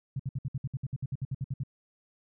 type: tone bursts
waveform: sine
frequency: 132.9 Hz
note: C3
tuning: 27 cents sharp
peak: -29 dBFS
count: 16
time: 0.16-1.635 s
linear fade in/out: 5 ms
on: 35 ms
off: 61 ms
effects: none